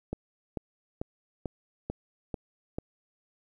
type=click train; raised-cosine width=2 ms; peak=-19 dBFS; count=7; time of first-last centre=0.13-2.785 s; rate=2.26 Hz; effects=10-bit